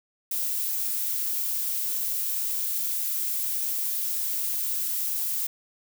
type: noise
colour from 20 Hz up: violet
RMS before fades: -28 dBFS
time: 0.31-5.47 s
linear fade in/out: 5 ms
effects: none